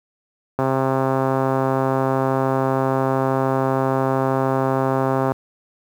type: click train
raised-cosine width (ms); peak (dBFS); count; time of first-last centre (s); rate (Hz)
1; -6; 630; 0.59-5.319; 133
effects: high-pass 60 Hz 12 dB/octave + 7-bit